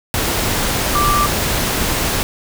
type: tone in noise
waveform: sine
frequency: 1174.7 Hz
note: D6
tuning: in tune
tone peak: -14 dBFS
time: 0.95-1.26 s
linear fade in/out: 0 ms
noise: pink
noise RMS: -18 dBFS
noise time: 0.14-2.23 s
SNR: +1 dB
effects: none